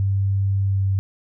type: tone with pitch glide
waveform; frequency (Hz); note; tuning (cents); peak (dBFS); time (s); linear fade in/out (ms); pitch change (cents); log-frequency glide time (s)
sine; 98 to 96.99; G2 to G2; 0 to -18; -17; 0-0.99; 0; -18; 0.65-0.82
effects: none